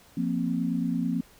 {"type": "chord", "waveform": "sine", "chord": "F suspended fourth", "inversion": "none", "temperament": "just", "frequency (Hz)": [174.61, 232.8, 261.9], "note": ["F3", "Bb3", "C4"], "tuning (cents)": [0, -2, 2], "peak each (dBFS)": -29, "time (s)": [0.17, 1.21], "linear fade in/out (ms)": 5, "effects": ["pink hiss -56 dBFS RMS until 1.39 s"]}